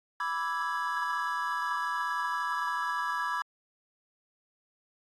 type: chord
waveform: triangle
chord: E dominant seventh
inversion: second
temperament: equal with one note detuned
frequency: 987.8 / 1167.2 / 1318.5 / 1661.2 Hz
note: B5 / D6 / E6 / G#6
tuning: 0 / -11 / 0 / 0 cents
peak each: -32 / -33 / -36 / -33 dBFS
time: 0.2-3.42 s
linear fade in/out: 2 ms
effects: AAC 32 kbps